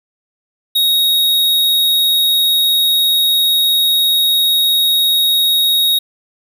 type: tone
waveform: square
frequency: 3763 Hz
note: A#7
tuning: 16 cents sharp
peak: -11 dBFS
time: 0.75-5.99 s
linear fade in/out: 10 ms
effects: none